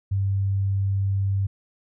sine tone, 98 Hz, G2, in tune, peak -20 dBFS, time 0.11-1.47 s, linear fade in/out 10 ms, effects none

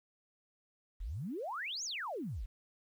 sine exponential two-way sweep, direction up then down, 37.55 to 7010 to 37.55 Hz, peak -37 dBFS, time 1-2.46 s, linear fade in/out 10 ms, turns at 1.84 s, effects 11-bit

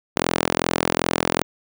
sawtooth tone with high-pass filter, 42.59 Hz, F1, 43 cents flat, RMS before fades -22 dBFS, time 0.16-1.43 s, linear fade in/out 0 ms, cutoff 300 Hz, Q 0.72, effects none

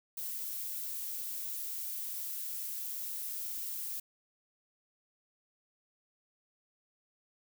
violet noise, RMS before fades -39 dBFS, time 0.17-4 s, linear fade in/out 5 ms, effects none

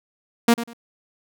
sawtooth tone with echo, 234.4 Hz, A#3, 10 cents sharp, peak -8 dBFS, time 0.48-0.54 s, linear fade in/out 5 ms, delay 97 ms, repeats 2, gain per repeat -13 dB, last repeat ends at 0.734 s, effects none

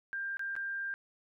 sine tone with dropouts, 1592 Hz, G6, 26 cents sharp, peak -34 dBFS, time 0.13-0.94 s, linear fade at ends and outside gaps 0 ms, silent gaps 0.37-0.394 / 0.554-0.564 s, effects none

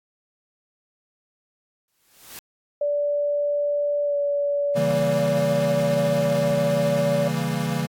white noise with exponential growth, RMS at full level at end -36 dBFS, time 1.88-2.39 s, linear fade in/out 1 ms, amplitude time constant 110 ms
sine tone with pitch glide, 581 to 573.3 Hz, D5 to D5, -19 to -42 cents, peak -20 dBFS, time 2.81-7.28 s, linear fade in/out 5 ms, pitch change -23 cents, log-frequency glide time 4.04-4.16 s
square chord, C# diminished seventh, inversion none, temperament equal, 138.59 / 164.81 / 196 / 233.1 Hz, C#3 / E3 / G3 / Bb3, 0 / 0 / 0 / 0 cents, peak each -29 / -27 / -32 / -30 dBFS, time 4.75-7.87 s, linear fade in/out 20 ms
effects AAC 64 kbps

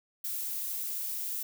violet noise, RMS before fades -35 dBFS, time 0.24-1.43 s, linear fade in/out 5 ms, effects none

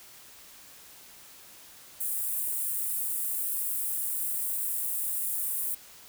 white high-pass noise, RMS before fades -31 dBFS, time 2-5.75 s, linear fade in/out 10 ms, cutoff 8400 Hz, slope 48 dB/octave, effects white hiss -51 dBFS RMS until 6.08 s

